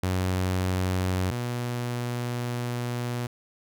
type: tone pair in turn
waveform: sawtooth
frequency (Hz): 92.5 / 121.29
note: F#2 / B2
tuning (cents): 0 / -31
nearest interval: perfect fourth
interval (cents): 469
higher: second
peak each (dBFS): -20 / -24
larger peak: first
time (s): 0.03-1.31 / 1.31-3.27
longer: second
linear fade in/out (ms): 5
effects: none